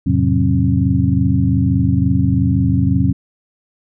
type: tone cluster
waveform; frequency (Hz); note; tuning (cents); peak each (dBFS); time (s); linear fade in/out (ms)
sine; 85.8 / 109.2 / 131.6 / 184.6 / 268.8; F2 / A2 / C3 / F#3 / C4; -30 / -13 / +10 / -4 / +47; -18; 0.06-3.13; 10
effects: none